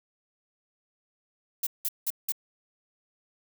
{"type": "noise bursts", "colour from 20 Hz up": "violet", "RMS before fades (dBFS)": -28, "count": 4, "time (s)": [1.63, 2.322], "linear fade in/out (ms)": 5, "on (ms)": 38, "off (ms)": 180, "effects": []}